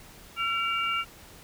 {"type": "tone cluster", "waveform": "sine", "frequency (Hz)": [1357, 2296, 2800], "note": ["E6", "D7", "F7"], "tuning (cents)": [50, -40, 4], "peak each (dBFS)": [-28, -32, -31], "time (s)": [0.36, 1.05], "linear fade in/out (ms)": 50, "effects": ["pink hiss -50 dBFS RMS until 1.43 s"]}